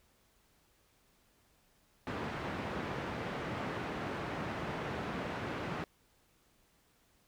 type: band-pass noise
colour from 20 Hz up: pink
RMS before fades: -39 dBFS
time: 2.07-5.84 s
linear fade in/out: 0 ms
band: 110 to 2000 Hz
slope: 12 dB/octave
effects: pink hiss -70 dBFS RMS until 7.27 s